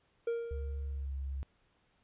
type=tone with exponential decay; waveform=triangle; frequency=466.2 Hz; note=A#4; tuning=in tune; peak=-27 dBFS; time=0.27-1.06 s; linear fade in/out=5 ms; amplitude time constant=170 ms
type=tone with pitch glide; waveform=sine; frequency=70.5 to 68.06 Hz; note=C#2 to C#2; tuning=+30 to -31 cents; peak=-35 dBFS; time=0.51-1.43 s; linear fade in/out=0 ms; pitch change=-61 cents; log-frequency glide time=0.77-1.14 s
effects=pink hiss -72 dBFS RMS until 2.03 s + resampled to 8000 Hz